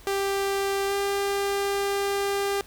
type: tone with pitch glide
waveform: sawtooth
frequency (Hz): 394.2 to 398.8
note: G4 to G4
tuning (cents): +10 to +30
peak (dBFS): -20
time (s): 0.07-2.61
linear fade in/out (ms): 0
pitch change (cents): +20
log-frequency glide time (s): 0.87-0.93
effects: added 50 Hz sine -51 dBFS peak until 2.66 s + pink hiss -51 dBFS RMS until 2.66 s